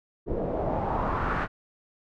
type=noise with low-pass filter sweep; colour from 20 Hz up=pink; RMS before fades=-28 dBFS; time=0.26-1.48 s; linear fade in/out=50 ms; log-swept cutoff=460 to 1600 Hz; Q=2.9; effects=none